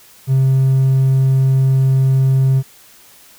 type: tone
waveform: triangle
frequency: 133.1 Hz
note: C3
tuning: 30 cents sharp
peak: -7 dBFS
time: 0.27-2.63 s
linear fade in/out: 50 ms
effects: tanh soft clip ceiling -4 dBFS + white hiss -45 dBFS RMS until 3.38 s